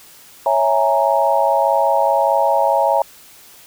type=chord; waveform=sine; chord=A# half-diminished seventh; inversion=first; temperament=equal; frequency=554.4 / 659.3 / 830.6 / 932.3 Hz; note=C#5 / E5 / G#5 / A#5; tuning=0 / 0 / 0 / 0 cents; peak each=-18 dBFS; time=0.46-3.02 s; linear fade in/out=2 ms; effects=white hiss -44 dBFS RMS until 3.66 s